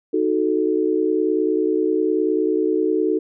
sine chord, D# diminished, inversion none, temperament equal, 311.1 / 370 / 440 Hz, D#4 / F#4 / A4, 0 / 0 / 0 cents, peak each -21 dBFS, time 0.13-3.19 s, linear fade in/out 10 ms, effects none

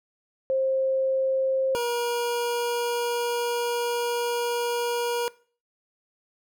sine / 25% pulse tone pair in turn, 530 / 477.1 Hz, C5 / A#4, +22 / +40 cents, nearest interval major second, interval 182 cents, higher first, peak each -21 dBFS, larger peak neither, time 0.5-1.75 / 1.75-5.28 s, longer second, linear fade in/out 0 ms, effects noise-tail reverb RT60 0.4 s tail -20 dB re dry

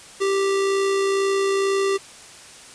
square tone with amplitude modulation, 392 Hz, G4, in tune, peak -18 dBFS, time 0.2-1.98 s, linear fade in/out 20 ms, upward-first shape sine, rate 62.1 Hz, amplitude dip 25%, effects white hiss -43 dBFS RMS until 2.74 s + resampled to 22050 Hz

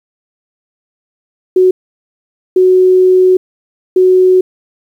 sine tone bursts at uneven times, 370 Hz, F#4, in tune, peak -4 dBFS, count 3, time 1.56-1.71 / 2.56-3.37 / 3.96-4.41 s, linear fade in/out 5 ms, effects 7-bit

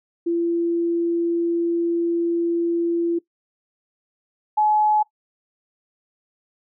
sine tone pair in turn, 339.6 / 850.3 Hz, F4 / G#5, -48 / +41 cents, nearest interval octave + major third, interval 1589 cents, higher second, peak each -18 / -15 dBFS, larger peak second, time 0.26-3.19 / 4.57-5.03 s, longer first, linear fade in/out 10 ms, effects noise-tail reverb RT60 0.1 s tail -19 dB re dry

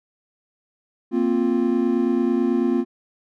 triangle chord, Bb suspended second, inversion none, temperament just, 233.1 / 262.2 / 349.6 Hz, Bb3 / C4 / F4, 0 / +4 / +2 cents, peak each -20 dBFS, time 1.11-2.85 s, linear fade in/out 50 ms, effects none

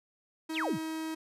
45% pulse tone, 318.6 Hz, D#4, 41 cents sharp, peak -34 dBFS, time 0.49-1.15 s, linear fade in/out 10 ms
sine exponential sweep, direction down, 4978 to 100.1 Hz, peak -30 dBFS, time 0.53-0.79 s, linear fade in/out 50 ms
effects resampled to 32000 Hz

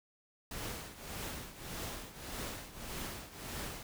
pink noise with tremolo, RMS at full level -40 dBFS, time 0.51-3.83 s, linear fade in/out 2 ms, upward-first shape triangle, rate 1.7 Hz, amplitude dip 80%, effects none

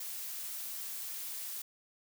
blue noise, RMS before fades -41 dBFS, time 0-1.62 s, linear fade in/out 5 ms, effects none

